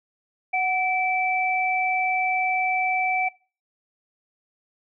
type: tone pair together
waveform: sine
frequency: 742 / 2320 Hz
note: F#5 / D7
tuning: +5 / -22 cents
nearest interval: octave + minor sixth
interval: 1973 cents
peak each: -23 dBFS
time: 0.53-3.29 s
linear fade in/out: 10 ms
effects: noise-tail reverb RT60 0.4 s tail -24 dB re dry